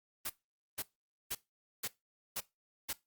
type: noise bursts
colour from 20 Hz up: white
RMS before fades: -37 dBFS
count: 6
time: 0.25-2.932 s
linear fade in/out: 10 ms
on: 47 ms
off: 480 ms
effects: noise-tail reverb RT60 0.2 s tail -19 dB re dry + Opus 32 kbps